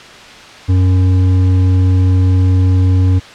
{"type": "tone with hard clipping", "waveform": "triangle", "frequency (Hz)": 92.5, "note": "F#2", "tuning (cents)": 0, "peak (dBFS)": -9, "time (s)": [0.68, 3.2], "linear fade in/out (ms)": 20, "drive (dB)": 11, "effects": ["white hiss -34 dBFS RMS until 3.34 s", "low-pass 4000 Hz 12 dB/octave"]}